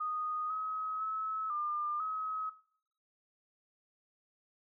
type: tone with pitch steps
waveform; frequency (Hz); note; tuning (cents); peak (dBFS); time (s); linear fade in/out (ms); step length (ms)
sine; 1239 / 1274 / 1294 / 1201 / 1276; D#6 / D#6 / E6 / D6 / D#6; -8 / +41 / -32 / +38 / +43; -33; 0-2.5; 10; 500
effects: noise-tail reverb RT60 0.6 s tail -18 dB re dry